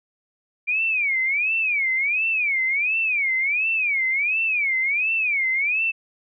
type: tone with vibrato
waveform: sine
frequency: 2349 Hz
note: D7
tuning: in tune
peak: -19 dBFS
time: 0.67-5.92 s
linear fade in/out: 20 ms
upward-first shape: sine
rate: 1.4 Hz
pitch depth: 230 cents each way
effects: none